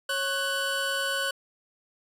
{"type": "tone pair together", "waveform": "25% pulse", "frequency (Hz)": [548.6, 1497], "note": ["C#5", "F#6"], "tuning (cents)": [-18, 20], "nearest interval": "octave + perfect fourth", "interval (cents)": 1738, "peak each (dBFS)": [-28, -24], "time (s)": [0.09, 1.31], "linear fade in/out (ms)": 5, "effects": ["resampled to 32000 Hz"]}